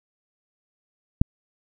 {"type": "click", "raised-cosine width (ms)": 5, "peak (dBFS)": -3, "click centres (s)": 1.215, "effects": []}